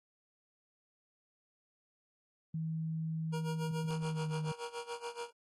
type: tone with pitch glide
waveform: sine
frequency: 160.5 to 154.85 Hz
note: E3 to D#3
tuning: -46 to -8 cents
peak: -34 dBFS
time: 2.54-4.52 s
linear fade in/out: 5 ms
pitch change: -62 cents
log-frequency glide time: 4.02-4.28 s
type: tone with tremolo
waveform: 25% pulse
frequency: 473.8 Hz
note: A#4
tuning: 28 cents sharp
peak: -34 dBFS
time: 3.32-5.31 s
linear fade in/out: 20 ms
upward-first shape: sine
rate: 7 Hz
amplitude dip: 85%
effects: AAC 32 kbps